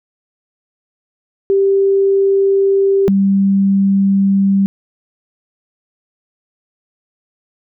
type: tone pair in turn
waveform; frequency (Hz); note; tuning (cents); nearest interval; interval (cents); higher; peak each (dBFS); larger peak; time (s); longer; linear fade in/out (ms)
sine; 392.2 / 196.1; G4 / G3; +1 / +1; octave; 1200; first; -9; neither; 1.5-3.08 / 3.08-4.66; neither; 0
effects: none